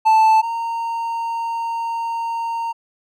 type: tone pair in turn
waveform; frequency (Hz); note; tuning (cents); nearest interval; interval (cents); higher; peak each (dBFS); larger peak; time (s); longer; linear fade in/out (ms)
triangle; 880 / 922; A5 / A#5; 0 / -19; minor second; 81; second; -8 / -19; first; 0.05-0.42 / 0.42-2.73; second; 20
effects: none